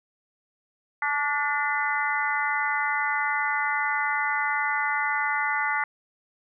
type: harmonic tone with a mistuned harmonic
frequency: 289.2 Hz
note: D4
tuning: 27 cents flat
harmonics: 3 / 4 / 5 / 6 / 7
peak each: -29 / -31 / -29 / -32 / -28 dBFS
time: 1.02-5.84 s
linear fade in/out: 2 ms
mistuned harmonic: 6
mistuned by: +47 cents
effects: none